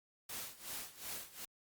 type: noise with tremolo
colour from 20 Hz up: white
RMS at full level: -43 dBFS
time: 0.29-1.45 s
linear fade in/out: 5 ms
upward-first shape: sine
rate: 2.7 Hz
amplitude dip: 85%
effects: Opus 48 kbps